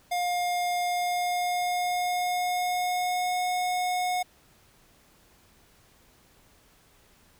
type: tone with pitch glide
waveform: square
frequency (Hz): 710 to 726.2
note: F5 to F#5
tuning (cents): +28 to -33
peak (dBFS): -26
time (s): 0.11-4.23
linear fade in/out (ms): 10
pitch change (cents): +39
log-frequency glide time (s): 0.82-3.42
effects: pink hiss -60 dBFS RMS until 7.39 s